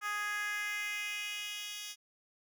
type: tone with high-pass filter sweep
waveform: 10% pulse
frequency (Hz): 415.3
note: G#4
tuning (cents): 0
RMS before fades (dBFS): -38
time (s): 0.01-1.96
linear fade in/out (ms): 50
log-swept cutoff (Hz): 1300 to 3900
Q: 2.8
effects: none